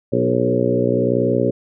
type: harmonic tone with a mistuned harmonic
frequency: 61 Hz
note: B1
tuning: 21 cents flat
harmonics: 2 / 3 / 4 / 5 / 6 / 7 / 8 / 9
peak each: -23 / -26 / -22 / -24 / -23 / -22 / -24 / -22 dBFS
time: 0.12-1.51 s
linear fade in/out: 10 ms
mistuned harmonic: 7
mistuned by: -16 cents
effects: none